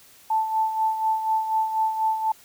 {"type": "tone with tremolo", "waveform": "sine", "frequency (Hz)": 880, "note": "A5", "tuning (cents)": 0, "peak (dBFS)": -18, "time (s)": [0.3, 2.32], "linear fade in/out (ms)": 5, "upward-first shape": "sine", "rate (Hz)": 4.1, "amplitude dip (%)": 60, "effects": ["white hiss -52 dBFS RMS until 2.44 s"]}